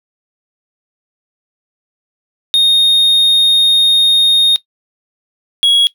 triangle tone pair in turn, 3700 / 3322 Hz, A#7 / G#7, -14 / 0 cents, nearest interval major second, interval 186 cents, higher first, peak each -5 dBFS, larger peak neither, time 2.54-4.56 / 5.63-5.87 s, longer first, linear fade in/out 0 ms, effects noise-tail reverb RT60 0.1 s tail -19 dB re dry

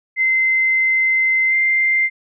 sine tone with pitch glide, 2069 to 2091 Hz, C7 to C7, -20 to -2 cents, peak -13 dBFS, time 0.16-2.1 s, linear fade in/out 50 ms, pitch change +18 cents, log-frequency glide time 1.49-1.54 s, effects none

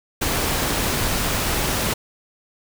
pink noise, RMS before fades -22 dBFS, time 0.21-1.94 s, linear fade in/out 10 ms, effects none

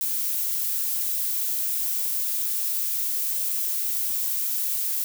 violet noise, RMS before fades -26 dBFS, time 0.01-5.04 s, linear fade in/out 0 ms, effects none

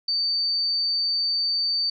sine tone, 4586 Hz, D8, 42 cents flat, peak -21 dBFS, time 0.08-1.9 s, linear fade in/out 5 ms, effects none

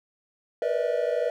triangle tone cluster, 474.7 / 496.2 / 592 / 645 Hz, A#4 / B4 / D5 / E5, +31 / +8 / +14 / -38 cents, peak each -27 dBFS, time 0.62-1.3 s, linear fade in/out 2 ms, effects none

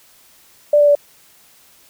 sine tone with pitch steps, 589 / 583.9 / 578.9 Hz, D5 / D5 / D5, +5 / -10 / -25 cents, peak -8 dBFS, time 0.73-0.952 s, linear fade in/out 5 ms, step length 74 ms, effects white hiss -50 dBFS RMS until 1.89 s

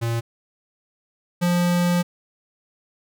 square tone pair in turn, 116.1 / 175.57 Hz, A#2 / F3, -7 / +9 cents, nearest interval perfect fifth, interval 716 cents, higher second, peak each -22 / -18 dBFS, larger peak second, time 0.01-0.21 / 1.41-2.03 s, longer second, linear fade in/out 20 ms, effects none

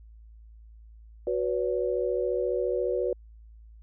sine chord, F# suspended fourth, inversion none, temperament equal with one note detuned, 370 / 493.9 / 568.3 Hz, F#4 / B4 / C#5, 0 / 0 / +43 cents, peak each -29 / -28 / -31 dBFS, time 1.27-3.13 s, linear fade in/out 2 ms, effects added 55 Hz sine -47 dBFS peak until 3.82 s

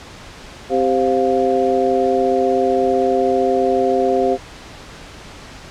harmonic tone with a mistuned harmonic, 130.81 Hz, C3, in tune, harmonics 2 / 3 / 4 / 5, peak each -22 / -17 / -19 / -19 dBFS, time 0.69-4.38 s, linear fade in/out 50 ms, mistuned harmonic 5, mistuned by +120 cents, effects pink hiss -37 dBFS RMS until 5.7 s + low-pass 6000 Hz 12 dB/octave

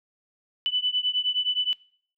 sine beating tone pair, 2985 / 2994.6 Hz, F#7 / F#7, +15 / +20 cents, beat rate 9.6 Hz, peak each -26 dBFS, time 0.66-1.73 s, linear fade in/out 0 ms, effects noise-tail reverb RT60 0.5 s tail -22 dB re dry

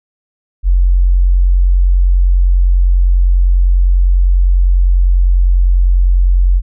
sine tone, 44.98 Hz, F#1, 48 cents flat, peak -6 dBFS, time 0.63-6.62 s, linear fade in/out 50 ms, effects none

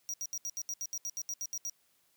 square tone bursts, 5750 Hz, F8, 50 cents sharp, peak -35 dBFS, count 14, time 0.09-1.697 s, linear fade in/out 0 ms, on 47 ms, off 73 ms, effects white hiss -71 dBFS RMS until 2.16 s + high-pass 80 Hz 12 dB/octave

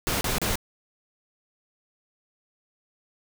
pink noise bursts, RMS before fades -26 dBFS, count 3, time 0.07-0.556 s, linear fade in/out 0 ms, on 140 ms, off 33 ms, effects none

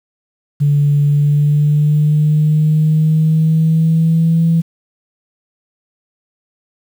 sine tone with pitch glide, 144.7 to 165.26 Hz, D3 to E3, -25 to +5 cents, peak -8 dBFS, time 0.6-4.62 s, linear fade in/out 20 ms, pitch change +230 cents, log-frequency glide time 1.04-4.46 s, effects tanh soft clip ceiling -4 dBFS + 7-bit

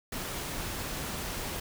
pink noise, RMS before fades -36 dBFS, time 0.12-1.6 s, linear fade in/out 5 ms, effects none

